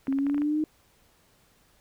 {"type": "clicks", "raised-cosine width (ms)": 0.5, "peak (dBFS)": -26, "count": 8, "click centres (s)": [0.071, 0.126, 0.187, 0.267, 0.298, 0.345, 0.38, 0.419]}
{"type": "exponential sweep", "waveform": "sine", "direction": "up", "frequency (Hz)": [267.8, 311.1], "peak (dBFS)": -23, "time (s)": [0.08, 0.64], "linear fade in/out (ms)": 2}
{"effects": ["pink hiss -63 dBFS RMS until 1.8 s"]}